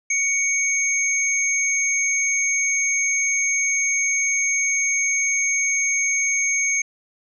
sine tone pair together, 2239 / 6421 Hz, C#7 / G8, +17 / +41 cents, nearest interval octave + tritone, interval 1824 cents, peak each -21 / -21 dBFS, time 0.1-6.82 s, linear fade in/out 5 ms, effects none

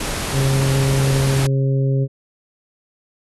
pink low-pass noise, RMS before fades -24 dBFS, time 0-1.47 s, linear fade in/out 5 ms, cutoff 12000 Hz, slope 96 dB/octave
harmonic tone, 135.3 Hz, C#3, 42 cents flat, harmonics 1 / 2 / 3 / 4, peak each -15 / -28 / -26 / -30 dBFS, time 0.32-2.08 s, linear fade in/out 50 ms
effects none

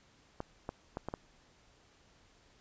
clicks, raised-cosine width 1 ms, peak -23 dBFS, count 5, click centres 0.404 / 0.691 / 0.971 / 1.086 / 1.139 s, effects pink hiss -65 dBFS RMS until 2.6 s + resampled to 16000 Hz

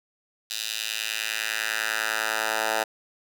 10% pulse tone with high-pass filter sweep, 110 Hz, A2, in tune, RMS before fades -28 dBFS, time 0.5-2.84 s, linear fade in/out 10 ms, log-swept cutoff 3800 to 830 Hz, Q 1.6, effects none

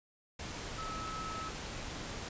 sine tone in noise, 1296 Hz, E6, 30 cents flat, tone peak -40 dBFS, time 0.78-1.49 s, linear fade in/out 5 ms, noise pink, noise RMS -42 dBFS, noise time 0.39-2.29 s, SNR -1 dB, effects resampled to 16000 Hz

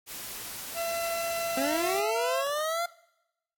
white noise, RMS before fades -39 dBFS, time 0.06-2.03 s, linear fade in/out 50 ms
40% pulse tone, 674 Hz, E5, 38 cents sharp, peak -29 dBFS, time 0.74-2.45 s, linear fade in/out 50 ms
25% pulse linear sweep, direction up, 257.9 to 699 Hz, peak -24 dBFS, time 1.57-2.86 s, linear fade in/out 5 ms
effects noise-tail reverb RT60 0.9 s tail -22 dB re dry + AAC 64 kbps

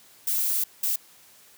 violet noise bursts at uneven times, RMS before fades -25 dBFS, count 2, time 0.27-0.64 / 0.83-0.96 s, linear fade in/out 5 ms, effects white hiss -54 dBFS RMS until 1.57 s + high-pass 80 Hz 12 dB/octave

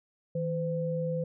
sine tone pair together, 160.64 / 510 Hz, E3 / C5, -44 / -44 cents, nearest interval octave + minor sixth, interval 2000 cents, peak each -31 / -31 dBFS, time 0.35-1.24 s, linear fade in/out 5 ms, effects none

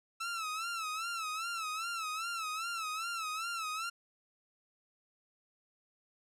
sawtooth tone with vibrato, 1318.5 Hz, E6, in tune, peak -32 dBFS, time 0.2-3.9 s, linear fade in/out 10 ms, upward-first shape sine, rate 2.5 Hz, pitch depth 100 cents each way, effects low-pass 11000 Hz 12 dB/octave

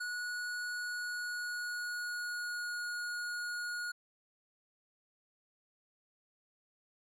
square tone with pitch glide, 1461 to 1442.6 Hz, F#6 to F#6, -22 to -44 cents, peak -37 dBFS, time 0-3.92 s, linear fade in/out 10 ms, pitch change -22 cents, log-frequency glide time 0.71-2.83 s, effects low-pass 11000 Hz 12 dB/octave

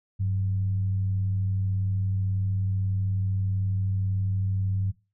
sine tone with frequency modulation, 98 Hz, G2, in tune, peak -23 dBFS, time 0.19-4.92 s, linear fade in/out 20 ms, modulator 81.7 Hz, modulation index 0.32, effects noise-tail reverb RT60 0.3 s tail -21 dB re dry

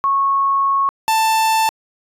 sine / 45% pulse tone pair in turn, 1100 / 885.3 Hz, C#6 / A5, -14 / +10 cents, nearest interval major third, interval 376 cents, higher first, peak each -13 dBFS, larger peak neither, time 0.04-0.89 / 1.08-1.69 s, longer first, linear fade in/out 0 ms, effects resampled to 32000 Hz

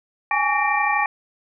sine tone cluster, 813 / 845 / 1137 / 1837 / 2358 Hz, G#5 / G#5 / C#6 / A#6 / D7, -37 / +30 / +44 / -26 / +6 cents, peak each -24 dBFS, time 0.31-1.06 s, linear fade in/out 2 ms, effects none

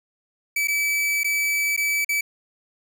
45% pulse tone with dropouts, 2301 Hz, D7, 36 cents flat, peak -20 dBFS, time 0.56-2.21 s, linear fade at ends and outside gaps 5 ms, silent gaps 0.674-0.682 / 1.234-1.244 / 1.765-1.775 / 2.047-2.09 s, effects none

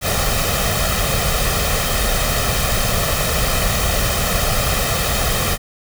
pink noise with comb filter, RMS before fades -18 dBFS, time 0.01-5.58 s, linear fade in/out 50 ms, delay 1.6 ms, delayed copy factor +0.65, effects none

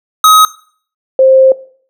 square / sine tone pair in turn, 1266 / 527.5 Hz, D#6 / C5, +30 / +14 cents, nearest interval octave + minor third, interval 1516 cents, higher first, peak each -3 dBFS, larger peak neither, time 0.24-0.45 / 1.19-1.52 s, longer second, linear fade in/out 2 ms, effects noise-tail reverb RT60 0.5 s tail -18 dB re dry

